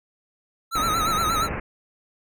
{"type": "tone with vibrato", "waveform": "square", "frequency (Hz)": 1300, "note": "E6", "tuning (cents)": -24, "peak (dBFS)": -22, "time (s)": [0.71, 1.49], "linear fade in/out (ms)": 50, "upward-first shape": "sine", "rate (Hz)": 8.5, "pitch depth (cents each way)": 79}
{"type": "low-pass noise", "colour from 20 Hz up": "pink", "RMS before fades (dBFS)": -29, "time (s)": [0.75, 1.6], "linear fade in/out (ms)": 5, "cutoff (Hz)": 2600, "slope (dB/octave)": 96}
{"effects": []}